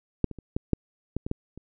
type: clicks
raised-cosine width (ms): 3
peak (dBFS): -8 / -23 / -28 / -13 / -8 / -15 / -19 / -14 / -29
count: 9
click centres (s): 0.243 / 0.313 / 0.387 / 0.565 / 0.733 / 1.166 / 1.265 / 1.314 / 1.576
effects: none